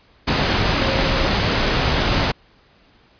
sine tone in noise, 538 Hz, C5, 48 cents sharp, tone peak -24 dBFS, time 0.81-1.27 s, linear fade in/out 10 ms, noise pink, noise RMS -18 dBFS, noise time 0.27-2.32 s, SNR -9 dB, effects pink hiss -54 dBFS RMS until 3.19 s + resampled to 11025 Hz

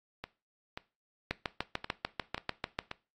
two click trains, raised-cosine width 0.3 ms, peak -22 / -15 dBFS, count 6 / 11, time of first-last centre 0.24-2.914 / 1.31-2.789 s, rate 1.87 / 6.76 Hz, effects noise-tail reverb RT60 0.3 s tail -19 dB re dry + AAC 32 kbps

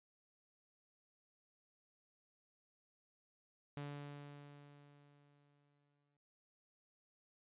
sawtooth tone with exponential decay, 144.2 Hz, D3, 31 cents flat, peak -39 dBFS, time 3.77-6.17 s, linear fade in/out 0 ms, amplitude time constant 520 ms, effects resampled to 8000 Hz

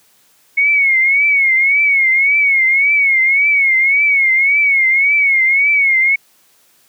sine tone with vibrato, 2196 Hz, C#7, 17 cents flat, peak -9 dBFS, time 0.57-6.16 s, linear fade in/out 10 ms, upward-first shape triangle, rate 1.8 Hz, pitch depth 110 cents each way, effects white hiss -53 dBFS RMS until 6.88 s + high-pass 100 Hz 12 dB/octave

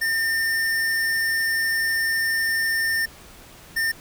square tone pair in turn, 1808 / 1808 Hz, A6 / A6, +47 / +47 cents, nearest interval unison, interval 0 cents, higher neither, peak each -21 dBFS, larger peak neither, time 0.01-3.06 / 3.76-3.92 s, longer first, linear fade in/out 10 ms, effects pink hiss -46 dBFS RMS until 4 s

